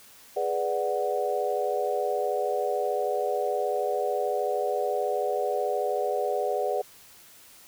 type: chord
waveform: sine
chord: G# half-diminished seventh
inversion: none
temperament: equal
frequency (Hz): 415.3 / 493.9 / 587.3 / 740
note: G#4 / B4 / D5 / F#5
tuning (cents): 0 / 0 / 0 / 0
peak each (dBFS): -30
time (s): 0.36-6.82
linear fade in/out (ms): 10
effects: white hiss -52 dBFS RMS until 7.67 s